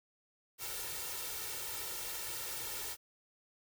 white noise with comb filter, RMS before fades -41 dBFS, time 0.58-2.97 s, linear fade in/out 50 ms, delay 2.2 ms, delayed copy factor +0.75, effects none

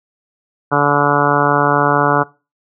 harmonic tone, 144.5 Hz, D3, 28 cents flat, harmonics 1 / 2 / 3 / 4 / 5 / 6 / 7 / 8 / 9 / 10, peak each -20 / -20 / -20 / -20 / -20 / -20 / -20 / -20 / -20 / -20 dBFS, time 0.71-2.24 s, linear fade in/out 20 ms, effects noise-tail reverb RT60 0.3 s tail -21 dB re dry

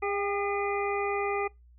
harmonic tone with a mistuned harmonic, 405.1 Hz, G#4, 43 cents flat, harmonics 1 / 2 / 3 / 5 / 6, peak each -30 / -33 / -35 / -37 / -38 dBFS, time 0.02-1.48 s, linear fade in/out 10 ms, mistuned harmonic 2, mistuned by -27 cents, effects noise-tail reverb RT60 0.2 s tail -24 dB re dry + added 60 Hz sine -53 dBFS peak until 1.78 s

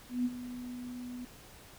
sine tone with ADSR envelope, 246.9 Hz, B3, in tune, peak -26 dBFS, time 0.09-1.25 s, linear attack 160 ms, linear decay 43 ms, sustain -13 dB, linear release 4 ms, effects pink hiss -54 dBFS RMS until 1.78 s

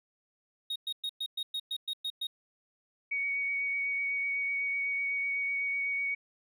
triangle tone bursts, 3746 Hz, A#7, 8 cents sharp, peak -30 dBFS, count 10, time 0.7-2.27 s, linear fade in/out 5 ms, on 58 ms, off 110 ms
sine tone with vibrato, 2240 Hz, C#7, 18 cents sharp, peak -29 dBFS, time 3.11-6.15 s, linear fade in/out 10 ms, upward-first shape square, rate 8 Hz, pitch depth 9 cents each way
effects none

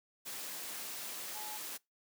sine tone in noise, 850 Hz, G#5, 40 cents sharp, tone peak -46 dBFS, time 1.34-1.58 s, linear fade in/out 20 ms, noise white, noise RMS -43 dBFS, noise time 0.25-1.78 s, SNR -6 dB, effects noise-tail reverb RT60 0.2 s tail -24 dB re dry + high-pass 200 Hz 12 dB/octave

